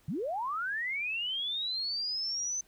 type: linear sweep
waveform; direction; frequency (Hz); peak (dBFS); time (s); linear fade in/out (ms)
sine; up; 123.2 to 6170; -31; 0.08-2.61; 5
effects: pink hiss -65 dBFS RMS until 2.67 s